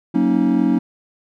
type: chord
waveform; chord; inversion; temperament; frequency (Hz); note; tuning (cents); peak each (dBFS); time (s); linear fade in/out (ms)
triangle; D# minor seventh; first; equal with one note detuned; 185 / 233.1 / 277.2 / 316.9; F#3 / A#3 / C#4 / D#4; 0 / 0 / 0 / +32; -19 / -17 / -16 / -18; 0.14-0.79; 10
effects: none